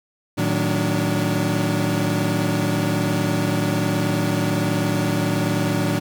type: tone cluster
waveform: 30% pulse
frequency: 111.4 / 154.9 / 184.1 / 288.6 Hz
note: A2 / D#3 / F#3 / D4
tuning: +22 / -7 / -8 / -30 cents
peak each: -22 dBFS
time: 0.37-6 s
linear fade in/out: 20 ms
effects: none